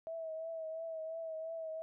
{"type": "tone with vibrato", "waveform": "sine", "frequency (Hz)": 647, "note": "E5", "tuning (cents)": -32, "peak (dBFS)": -39, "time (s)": [0.07, 1.82], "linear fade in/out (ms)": 0, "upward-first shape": "triangle", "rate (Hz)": 2.9, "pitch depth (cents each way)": 40, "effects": []}